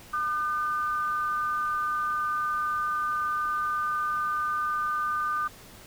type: tone pair together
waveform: sine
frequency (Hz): 1207 / 1517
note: D6 / F#6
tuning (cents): +47 / +43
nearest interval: major third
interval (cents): 396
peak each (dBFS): -26 / -33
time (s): 0.13-5.48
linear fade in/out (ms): 10
effects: pink hiss -49 dBFS RMS until 5.86 s